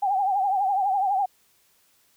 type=tone with vibrato; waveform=sine; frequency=783 Hz; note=G5; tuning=2 cents flat; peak=-20 dBFS; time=0.02-1.26 s; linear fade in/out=10 ms; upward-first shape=triangle; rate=12 Hz; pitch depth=110 cents each way; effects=white hiss -63 dBFS RMS until 2.16 s